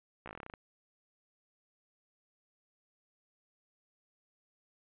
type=slowing click train; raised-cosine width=0.5 ms; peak=-29 dBFS; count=12; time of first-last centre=0.26-0.538 s; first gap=15 ms; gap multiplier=1.1; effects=resampled to 8000 Hz